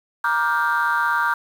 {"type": "chord", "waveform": "sine", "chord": "G minor seventh", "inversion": "first", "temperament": "just", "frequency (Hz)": [940.8, 1176, 1411.2, 1568], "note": ["Bb5", "D6", "F6", "G6"], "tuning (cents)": [16, 2, 18, 0], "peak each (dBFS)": -22, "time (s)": [0.24, 1.34], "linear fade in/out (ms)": 5, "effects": ["tanh soft clip ceiling -11 dBFS", "7-bit"]}